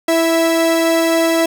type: tone pair together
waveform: 45% pulse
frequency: 330.4 / 657 Hz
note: E4 / E5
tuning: +4 / -6 cents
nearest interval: octave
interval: 1190 cents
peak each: -15 dBFS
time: 0.08-1.46 s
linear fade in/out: 5 ms
effects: none